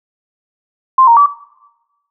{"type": "tone with pitch steps", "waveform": "sine", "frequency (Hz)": [1048, 931, 1151], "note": ["C6", "A#5", "D6"], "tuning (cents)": [2, -2, -35], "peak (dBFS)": -4, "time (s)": [0.98, 1.262], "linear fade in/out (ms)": 5, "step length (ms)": 94, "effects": ["noise-tail reverb RT60 1.0 s tail -20 dB re dry"]}